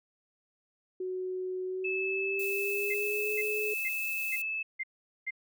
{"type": "tone with pitch glide", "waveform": "sine", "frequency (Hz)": [370, 422.6], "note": ["F#4", "G#4"], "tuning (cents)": [0, 30], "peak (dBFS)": -32, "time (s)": [1, 3.74], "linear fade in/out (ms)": 5, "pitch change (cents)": 230, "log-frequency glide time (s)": [1.65, 3.33]}
{"type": "tone", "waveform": "sine", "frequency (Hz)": 2614, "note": "E7", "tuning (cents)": -15, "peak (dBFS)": -31, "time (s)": [1.84, 4.63], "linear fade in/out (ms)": 10}
{"type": "noise", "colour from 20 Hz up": "violet", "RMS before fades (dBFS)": -41, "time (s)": [2.39, 4.42], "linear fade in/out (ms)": 5}
{"type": "tone bursts", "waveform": "sine", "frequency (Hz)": 2093, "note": "C7", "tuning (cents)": 0, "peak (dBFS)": -31, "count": 6, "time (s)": [2.9, 5.308], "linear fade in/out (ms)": 10, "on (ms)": 43, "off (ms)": 430}
{"effects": []}